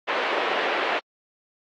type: band-pass noise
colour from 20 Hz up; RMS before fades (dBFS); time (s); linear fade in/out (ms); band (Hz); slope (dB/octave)
pink; -25; 0.07-1; 20; 400 to 3000; 24
effects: AAC 64 kbps